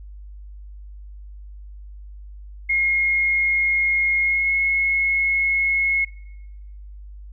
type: tone with pitch glide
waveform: sine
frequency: 2150 to 2174 Hz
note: C7 to C#7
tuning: +47 to -34 cents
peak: -17 dBFS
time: 2.69-6.05 s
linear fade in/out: 10 ms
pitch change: +19 cents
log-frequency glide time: 4.2-4.53 s
effects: noise-tail reverb RT60 1.0 s tail -20 dB re dry + added 50 Hz sine -36 dBFS peak until 7.32 s